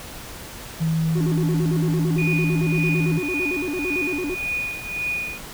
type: tone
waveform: sine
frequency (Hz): 161.4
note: E3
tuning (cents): -36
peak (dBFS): -18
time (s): 0.8-3.2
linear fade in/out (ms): 20
type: tone with vibrato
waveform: triangle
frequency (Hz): 326.3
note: E4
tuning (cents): -18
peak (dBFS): -22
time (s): 1.15-4.35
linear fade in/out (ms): 10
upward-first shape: square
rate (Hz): 8.9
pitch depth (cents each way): 200
type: tone with tremolo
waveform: sine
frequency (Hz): 2464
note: D#7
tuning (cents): -17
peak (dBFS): -21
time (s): 2.18-5.38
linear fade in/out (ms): 5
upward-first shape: triangle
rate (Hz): 1.8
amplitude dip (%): 80
effects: tanh soft clip ceiling -10 dBFS + pink hiss -37 dBFS RMS until 5.53 s